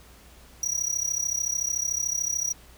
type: tone with amplitude modulation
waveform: square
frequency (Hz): 5790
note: F#8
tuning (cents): -38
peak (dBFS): -22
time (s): 0.63-2.53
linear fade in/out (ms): 2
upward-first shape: sine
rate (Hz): 33.6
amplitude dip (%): 85
effects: added 60 Hz sine -52 dBFS peak until 2.77 s + pink hiss -53 dBFS RMS until 2.77 s